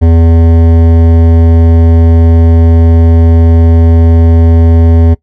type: tone with hard clipping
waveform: sine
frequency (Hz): 82.8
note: E2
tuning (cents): +8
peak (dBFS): -4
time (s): 0.01-5.15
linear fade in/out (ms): 20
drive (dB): 14
effects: noise-tail reverb RT60 0.1 s tail -19 dB re dry